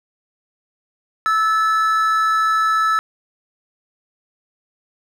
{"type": "tone pair together", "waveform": "triangle", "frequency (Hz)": [1313, 1731.5], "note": ["E6", "A6"], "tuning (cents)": [-7, -28], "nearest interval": "perfect fourth", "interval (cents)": 479, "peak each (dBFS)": [-13, -21], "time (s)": [1.26, 2.99], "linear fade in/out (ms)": 0, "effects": []}